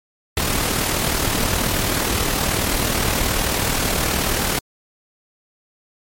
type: noise with amplitude modulation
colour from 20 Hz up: pink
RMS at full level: -18 dBFS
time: 0.37-4.59 s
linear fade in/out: 2 ms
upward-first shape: sine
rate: 38.8 Hz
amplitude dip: 45%
effects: MP3 64 kbps